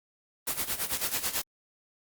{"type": "noise with tremolo", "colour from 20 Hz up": "white", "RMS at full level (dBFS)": -28, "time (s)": [0.47, 1.42], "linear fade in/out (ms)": 5, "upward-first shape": "sine", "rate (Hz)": 9.1, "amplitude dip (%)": 80, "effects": ["Opus 24 kbps"]}